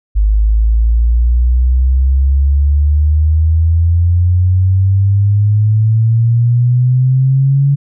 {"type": "exponential sweep", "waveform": "sine", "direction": "up", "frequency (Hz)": [51.1, 141.5], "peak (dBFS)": -7, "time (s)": [0.15, 7.76], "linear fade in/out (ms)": 20, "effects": []}